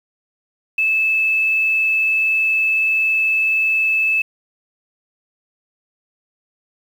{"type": "tone with frequency modulation", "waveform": "sine", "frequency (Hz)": 2616, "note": "E7", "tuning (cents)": -14, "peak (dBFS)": -14, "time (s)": [0.78, 4.22], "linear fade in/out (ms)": 5, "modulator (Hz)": 21.5, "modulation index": 0.49, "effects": ["7-bit"]}